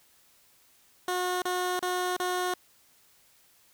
15% pulse tone bursts, 362.2 Hz, F#4, 37 cents flat, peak -21 dBFS, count 4, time 1.08-2.539 s, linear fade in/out 2 ms, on 340 ms, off 33 ms, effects white hiss -62 dBFS RMS until 3.73 s

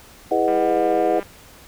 sine chord, E major seventh, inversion none, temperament just, 329.6 / 412 / 494.4 / 618.1 Hz, E4 / G#4 / B4 / D#5, 0 / -14 / +2 / -12 cents, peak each -23 dBFS, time 0.31-1.2 s, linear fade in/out 5 ms
sine tone with pitch glide, 740 to 727.3 Hz, F#5 to F#5, 0 to -30 cents, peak -21 dBFS, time 0.31-1.19 s, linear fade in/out 5 ms, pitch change -30 cents, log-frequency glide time 0.65-0.71 s
click train, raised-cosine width 0.5 ms, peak -21 dBFS, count 150, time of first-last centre 0.48-1.229 s, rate 199 Hz
effects pink hiss -46 dBFS RMS until 1.67 s

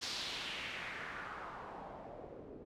white noise with low-pass filter sweep, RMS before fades -45 dBFS, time 0.01-2.65 s, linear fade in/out 20 ms, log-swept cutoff 5000 to 370 Hz, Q 2.3, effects none

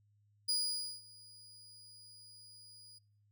35% pulse tone with ADSR envelope, 4903 Hz, D#8, 26 cents flat, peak -29 dBFS, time 0.48-2.99 s, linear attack 12 ms, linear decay 520 ms, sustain -24 dB, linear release 14 ms, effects noise-tail reverb RT60 0.5 s tail -23 dB re dry + added 103 Hz sine -68 dBFS peak until 3.31 s

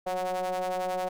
square ring-modulated tone, 92.5 Hz, F#2, in tune, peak -26 dBFS, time 0.06-1.09 s, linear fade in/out 10 ms, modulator 642 Hz, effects none

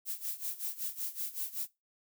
violet noise with tremolo, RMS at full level -35 dBFS, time 0.05-1.68 s, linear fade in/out 50 ms, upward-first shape sine, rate 5.3 Hz, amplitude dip 85%, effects noise-tail reverb RT60 0.2 s tail -19 dB re dry

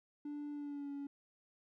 triangle tone with pitch glide, 292.7 to 282.2 Hz, D4 to C#4, -6 to +31 cents, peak -38 dBFS, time 0.25-1.07 s, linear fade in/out 5 ms, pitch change -63 cents, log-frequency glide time 0.52-0.91 s, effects tanh soft clip ceiling -35 dBFS

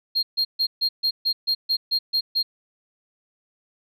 sine tone bursts, 4224 Hz, C8, 16 cents sharp, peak -16 dBFS, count 11, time 0.15-2.43 s, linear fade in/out 20 ms, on 80 ms, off 140 ms, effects tanh soft clip ceiling -17 dBFS

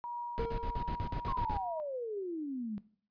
sine tone with tremolo, 956 Hz, A#5, 43 cents sharp, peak -35 dBFS, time 0.04-1.8 s, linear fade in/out 0 ms, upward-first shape triangle, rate 1.6 Hz, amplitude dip 45%
brown noise bursts, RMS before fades -36 dBFS, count 10, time 0.38-1.572 s, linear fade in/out 0 ms, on 76 ms, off 48 ms
triangle tone with exponential decay, 460 Hz, A#4, 23 cents flat, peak -29 dBFS, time 0.39-1.08 s, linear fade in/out 5 ms, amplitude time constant 150 ms
sine exponential sweep, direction down, 1108.7 to 201.4 Hz, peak -35 dBFS, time 1.28-2.78 s, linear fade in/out 0 ms
effects noise-tail reverb RT60 0.5 s tail -18 dB re dry + resampled to 11025 Hz

